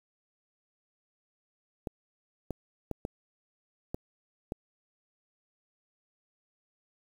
clicks, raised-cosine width 2 ms, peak -20 dBFS, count 6, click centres 1.872 / 2.507 / 2.913 / 3.051 / 3.945 / 4.521 s, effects 8-bit

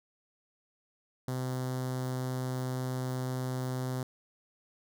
sawtooth tone with notch filter, 128.3 Hz, C3, 34 cents flat, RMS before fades -34 dBFS, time 1.28-4.03 s, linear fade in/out 2 ms, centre 2500 Hz, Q 1, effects none

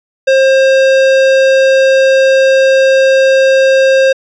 sine tone with hard clipping, 533 Hz, C5, 32 cents sharp, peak -7 dBFS, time 0.27-4.13 s, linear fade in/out 10 ms, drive 15 dB, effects resampled to 24000 Hz

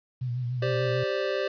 sine tone with vibrato, 123.47 Hz, B2, in tune, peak -27 dBFS, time 0.21-1.04 s, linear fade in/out 10 ms, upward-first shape sine, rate 6.8 Hz, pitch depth 56 cents each way
square chord, G suspended fourth, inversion none, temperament equal, 392 / 523.3 / 587.3 Hz, G4 / C5 / D5, 0 / 0 / 0 cents, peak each -31 dBFS, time 0.62-1.48 s, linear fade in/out 5 ms
effects resampled to 11025 Hz + 10-bit

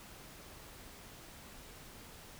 silence, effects pink hiss -53 dBFS RMS until 2.39 s

